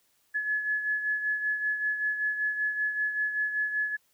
sine beating tone pair, 1705 / 1710.2 Hz, G#6 / A6, +45 / -50 cents, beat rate 5.2 Hz, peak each -27 / -35 dBFS, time 0.34-3.97 s, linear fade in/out 20 ms, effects white hiss -69 dBFS RMS until 4.13 s

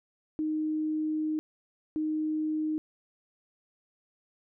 sine tone bursts at uneven times, 309.8 Hz, D#4, 7 cents flat, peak -27 dBFS, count 2, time 0.39-1.39 / 1.96-2.78 s, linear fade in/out 0 ms, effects none

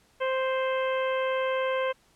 harmonic tone, 523.3 Hz, C5, in tune, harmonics 1 / 2 / 3 / 4 / 5 / 6, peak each -26 / -32 / -36 / -38 / -40 / -42 dBFS, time 0.2-1.93 s, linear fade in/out 20 ms, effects pink hiss -63 dBFS RMS until 2.15 s + low-pass 11000 Hz 12 dB/octave

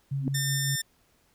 sine tone with tremolo, 137.9 Hz, C#3, 9 cents flat, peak -26 dBFS, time 0.11-0.76 s, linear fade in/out 10 ms, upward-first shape sine, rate 5.4 Hz, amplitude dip 30%
sine tone with exponential growth, 261.6 Hz, C4, in tune, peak -21 dBFS, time 0.19-0.28 s, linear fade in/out 1 ms, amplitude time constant 19 ms
10% pulse tone, 1800 Hz, A6, 39 cents sharp, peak -19 dBFS, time 0.34-0.82 s, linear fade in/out 10 ms
effects pink hiss -66 dBFS RMS until 1.34 s

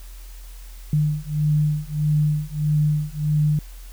sine beating tone pair, 150 / 151.6 Hz, D3 / D#3, +37 / -45 cents, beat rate 1.6 Hz, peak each -21 dBFS, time 0.93-3.59 s, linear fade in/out 2 ms, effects added 42 Hz sine -36 dBFS peak until 3.92 s + white hiss -49 dBFS RMS until 3.92 s

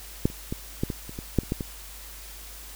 clicks, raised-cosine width 3 ms, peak -7 / -29 / -16 / -11 / -16 / -25 / -21 / -7 / -28 / -12 / -17 dBFS, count 11, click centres 0.255 / 0.301 / 0.525 / 0.835 / 0.902 / 1.094 / 1.189 / 1.387 / 1.434 / 1.521 / 1.608 s, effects added 50 Hz sine -44 dBFS peak until 2.75 s + white hiss -44 dBFS RMS until 2.75 s

